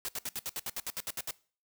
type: noise bursts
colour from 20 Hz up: white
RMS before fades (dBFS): -36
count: 13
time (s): 0.05-1.309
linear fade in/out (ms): 0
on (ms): 35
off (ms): 67
effects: noise-tail reverb RT60 0.4 s tail -21 dB re dry